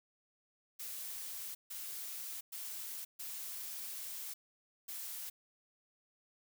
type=noise bursts at uneven times; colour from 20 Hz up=blue; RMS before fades=-44 dBFS; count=5; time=0.79-1.55 / 1.7-2.41 / 2.52-3.05 / 3.19-4.34 / 4.88-5.3 s; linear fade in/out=10 ms; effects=none